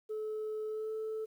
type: tone with pitch glide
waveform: sine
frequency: 431.6 to 437.9 Hz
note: A4 to A4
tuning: -33 to -8 cents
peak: -33 dBFS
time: 0.09-1.26 s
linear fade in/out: 20 ms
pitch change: +25 cents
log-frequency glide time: 0.67-0.93 s
effects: tanh soft clip ceiling -33 dBFS + 11-bit

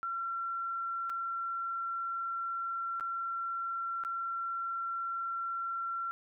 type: tone with dropouts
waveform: sine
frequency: 1361 Hz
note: F6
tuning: 45 cents flat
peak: -33 dBFS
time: 0.03-6.11 s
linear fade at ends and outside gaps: 0 ms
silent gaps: 1.096-1.1 / 2.998-3.008 / 4.037-4.049 s
effects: none

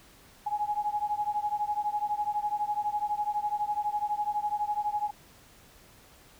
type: beating tone pair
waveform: sine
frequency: 830 / 842 Hz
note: G#5 / G#5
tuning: -1 / +24 cents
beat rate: 12 Hz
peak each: -30 / -31 dBFS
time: 0.46-5.11 s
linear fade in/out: 10 ms
effects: pink hiss -56 dBFS RMS until 6.39 s

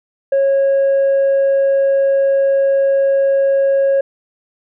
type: tone with tanh clipping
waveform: sine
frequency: 548 Hz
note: C#5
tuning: 20 cents flat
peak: -11 dBFS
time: 0.32-4.01 s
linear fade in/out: 5 ms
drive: 1 dB
effects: none

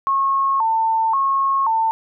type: tone with vibrato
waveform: sine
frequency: 987.8 Hz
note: B5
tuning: in tune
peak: -15 dBFS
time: 0.07-1.91 s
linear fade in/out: 0 ms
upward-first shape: square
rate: 0.94 Hz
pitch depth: 170 cents each way
effects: none

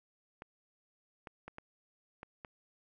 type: clicks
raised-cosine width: 0.5 ms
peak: -30 dBFS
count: 6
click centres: 0.421 / 1.272 / 1.48 / 1.584 / 2.231 / 2.448 s
effects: none

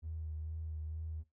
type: tone with vibrato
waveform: triangle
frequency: 78.9 Hz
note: D#2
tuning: 25 cents sharp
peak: -35 dBFS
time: 0.02-1.24 s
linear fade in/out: 50 ms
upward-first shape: sine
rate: 2.2 Hz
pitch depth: 27 cents each way
effects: noise-tail reverb RT60 0.2 s tail -19 dB re dry + tanh soft clip ceiling -36 dBFS

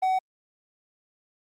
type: tone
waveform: triangle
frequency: 752 Hz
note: F#5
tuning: 28 cents sharp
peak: -19 dBFS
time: 0.02-0.19 s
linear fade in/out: 10 ms
effects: Opus 24 kbps

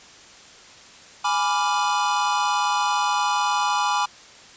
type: chord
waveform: square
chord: G# diminished seventh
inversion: none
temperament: equal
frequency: 830.6 / 987.8 / 1174.7 / 1396.9 Hz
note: G#5 / B5 / D6 / F6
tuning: 0 / 0 / 0 / 0 cents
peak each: -25 / -25 / -26 / -31 dBFS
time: 1.24-4.06 s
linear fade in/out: 10 ms
effects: white hiss -46 dBFS RMS until 4.56 s + resampled to 16000 Hz

